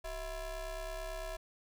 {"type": "ring-modulated tone", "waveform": "40% pulse", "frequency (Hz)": 341.5, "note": "F4", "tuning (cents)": -39, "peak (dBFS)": -35, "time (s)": [0.04, 1.37], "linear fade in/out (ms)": 10, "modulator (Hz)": 307, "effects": []}